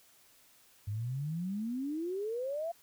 sine exponential sweep, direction up, 99 to 694 Hz, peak -33 dBFS, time 0.87-2.72 s, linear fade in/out 10 ms, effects white hiss -63 dBFS RMS until 2.82 s

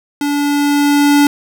square tone with level ramp, 288.3 Hz, D4, 32 cents flat, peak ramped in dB -15 to -7 dBFS, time 0.21-1.27 s, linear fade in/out 2 ms, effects none

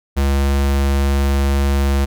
square tone, 69.3 Hz, C#2, in tune, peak -14 dBFS, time 0.16-2.06 s, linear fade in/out 20 ms, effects none

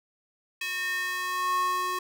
square tone with high-pass filter sweep, 364.8 Hz, F#4, 24 cents flat, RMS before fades -29 dBFS, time 0.61-1.99 s, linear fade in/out 5 ms, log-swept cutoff 2300 to 780 Hz, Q 3.8, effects none

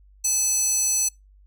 square tone with high-pass filter, 863 Hz, A5, 34 cents flat, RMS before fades -22 dBFS, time 0.24-1.09 s, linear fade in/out 10 ms, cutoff 6800 Hz, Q 7.7, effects noise-tail reverb RT60 0.2 s tail -26 dB re dry + added 49 Hz sine -50 dBFS peak until 1.46 s

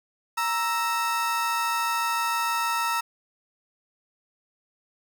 35% pulse tone pair together, 933.4 / 1320 Hz, A#5 / E6, +2 / +2 cents, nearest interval tritone, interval 600 cents, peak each -25 / -25 dBFS, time 0.37-3.01 s, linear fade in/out 10 ms, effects none

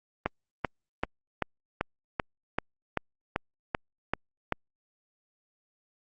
click train, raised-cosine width 0.5 ms, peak -11 dBFS, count 12, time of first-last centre 0.26-4.524 s, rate 2.58 Hz, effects Opus 32 kbps

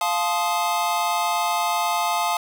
square chord, F dominant seventh, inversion none, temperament equal with one note detuned, 698.5 / 866.9 / 1046.5 / 1244.5 Hz, F5 / A5 / C6 / Eb6, 0 / -26 / 0 / 0 cents, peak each -26 / -25 / -30 / -28 dBFS, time 0.01-2.37 s, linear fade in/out 2 ms, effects none

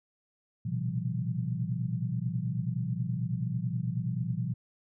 sine tone cluster, 117 / 126.3 / 138.6 / 168.4 / 192.5 Hz, A#2 / B2 / C#3 / E3 / G3, +7 / +39 / 0 / +37 / -31 cents, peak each -34 / -34 / -40 / -34 / -39 dBFS, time 0.65-4.54 s, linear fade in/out 10 ms, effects none

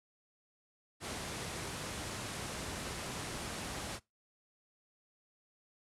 pink low-pass noise, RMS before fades -41 dBFS, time 1-4 s, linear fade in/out 50 ms, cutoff 11000 Hz, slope 48 dB/octave, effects noise-tail reverb RT60 0.2 s tail -22 dB re dry + high-pass 60 Hz 12 dB/octave

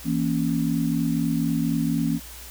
sine chord, A# diminished, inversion second, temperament equal, 164.81 / 233.1 / 277.2 Hz, E3 / A#3 / C#4, 0 / 0 / 0 cents, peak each -25 dBFS, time 0.04-2.2 s, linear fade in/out 50 ms, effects added 60 Hz sine -43 dBFS peak until 2.5 s + white hiss -42 dBFS RMS until 2.5 s

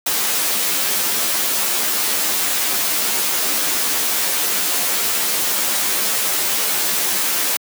white noise with comb filter, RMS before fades -19 dBFS, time 0.06-7.57 s, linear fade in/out 5 ms, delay 12 ms, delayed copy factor -1, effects high-pass 200 Hz 12 dB/octave

